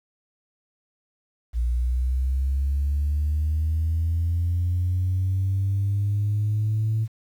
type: linear sweep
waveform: sine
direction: up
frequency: 58.27 to 111.3 Hz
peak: -19 dBFS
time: 1.53-7.08 s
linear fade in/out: 50 ms
effects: tanh soft clip ceiling -17 dBFS + 9-bit